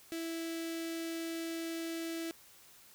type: tone with notch filter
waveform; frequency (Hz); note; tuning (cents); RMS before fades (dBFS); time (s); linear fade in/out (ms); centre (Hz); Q
sawtooth; 329.6; E4; 0; -39; 0.12-2.31; 0; 960; 0.81
effects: white hiss -59 dBFS RMS until 2.94 s